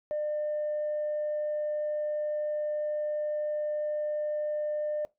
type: tone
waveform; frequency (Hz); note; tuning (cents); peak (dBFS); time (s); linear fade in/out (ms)
sine; 601; D5; +40; -27; 0.11-5.05; 0
effects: noise-tail reverb RT60 0.2 s tail -22 dB re dry + tanh soft clip ceiling -25 dBFS